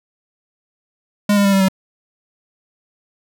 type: tone with pitch steps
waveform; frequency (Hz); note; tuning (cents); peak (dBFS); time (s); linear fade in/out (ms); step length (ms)
square; 205.5 / 201.6 / 197.81 / 194.08 / 190.41; G#3 / G3 / G3 / G3 / F#3; -18 / +49 / +16 / -17 / +50; -12; 1.29-1.685; 5; 79
effects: none